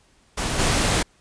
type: noise with level steps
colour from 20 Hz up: pink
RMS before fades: -25 / -20 dBFS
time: 0.37-1.03 s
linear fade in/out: 10 ms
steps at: 0.58 s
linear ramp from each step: 20 ms
effects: pink hiss -59 dBFS RMS until 1.2 s + resampled to 22050 Hz